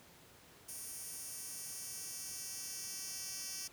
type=tone with high-pass filter sweep; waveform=10% pulse; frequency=384.1 Hz; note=G4; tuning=35 cents flat; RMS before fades=-45 dBFS; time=0.68-3.68 s; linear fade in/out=10 ms; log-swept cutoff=8800 to 5500 Hz; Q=1.4; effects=pink hiss -60 dBFS RMS until 3.72 s + high-pass 80 Hz 12 dB/octave